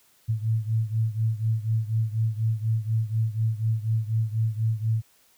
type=beating tone pair; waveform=sine; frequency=110 / 114.1 Hz; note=A2 / A#2; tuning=0 / -37 cents; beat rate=4.1 Hz; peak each=-24 / -27 dBFS; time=0.28-5.02 s; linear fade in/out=20 ms; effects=white hiss -61 dBFS RMS until 5.37 s